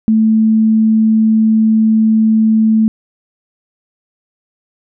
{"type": "tone", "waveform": "sine", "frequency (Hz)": 220, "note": "A3", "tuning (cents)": 0, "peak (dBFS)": -7, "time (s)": [0.08, 2.88], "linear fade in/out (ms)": 0, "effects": []}